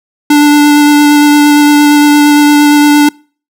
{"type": "tone with vibrato", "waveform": "square", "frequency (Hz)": 293.7, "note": "D4", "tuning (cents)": 0, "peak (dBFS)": -3, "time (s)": [0.3, 3.09], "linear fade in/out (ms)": 5, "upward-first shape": "sine", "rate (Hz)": 8.7, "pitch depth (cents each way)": 10, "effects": ["noise-tail reverb RT60 0.4 s tail -26 dB re dry"]}